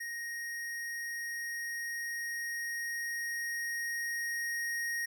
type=tone with level ramp; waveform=square; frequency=1871 Hz; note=A#6; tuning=6 cents sharp; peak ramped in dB=-38 to -33 dBFS; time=0-5.06 s; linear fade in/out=10 ms; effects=none